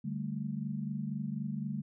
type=chord; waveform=sine; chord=D suspended fourth; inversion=none; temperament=equal; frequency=146.83 / 196 / 220 Hz; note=D3 / G3 / A3; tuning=0 / 0 / 0 cents; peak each=-38 / -38 / -38 dBFS; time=0.04-1.82 s; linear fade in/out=10 ms; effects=none